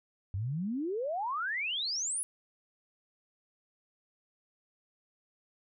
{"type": "exponential sweep", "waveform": "sine", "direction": "up", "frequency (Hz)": [90.5, 10690], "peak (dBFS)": -31, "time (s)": [0.34, 2.23], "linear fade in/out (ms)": 0, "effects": []}